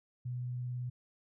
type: tone with vibrato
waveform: sine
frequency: 123.9 Hz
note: B2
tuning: 6 cents sharp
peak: -35 dBFS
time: 0.25-0.9 s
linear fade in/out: 10 ms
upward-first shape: triangle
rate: 18 Hz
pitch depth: 13 cents each way
effects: none